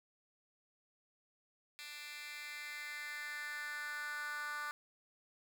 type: tone with high-pass filter sweep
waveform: 10% pulse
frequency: 295.4 Hz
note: D4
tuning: 10 cents sharp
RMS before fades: -44 dBFS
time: 1.79-4.71 s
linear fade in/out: 0 ms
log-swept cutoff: 2700 to 1300 Hz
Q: 3.6
effects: 12-bit